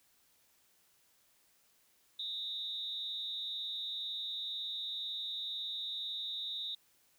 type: tone with amplitude modulation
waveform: sine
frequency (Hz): 3729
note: A#7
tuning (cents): 0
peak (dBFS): -33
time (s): 2.19-6.75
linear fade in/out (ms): 5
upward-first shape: sine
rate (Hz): 222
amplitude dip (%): 90
effects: white hiss -70 dBFS RMS until 7.18 s